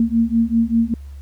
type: beating tone pair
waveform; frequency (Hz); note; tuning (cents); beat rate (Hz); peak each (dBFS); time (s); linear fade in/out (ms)
sine; 227.1 / 232.2; A#3 / A#3; -45 / -7; 5.1; -17; 0-0.94; 2
effects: added 70 Hz sine -32 dBFS peak until 1.21 s + pink hiss -56 dBFS RMS until 1.21 s